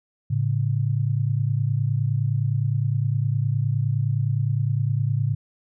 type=tone pair together; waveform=sine; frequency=110 / 139.72 Hz; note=A2 / C#3; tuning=0 / +14 cents; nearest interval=major third; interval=414 cents; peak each=-22 / -23 dBFS; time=0.3-5.35 s; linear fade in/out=10 ms; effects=none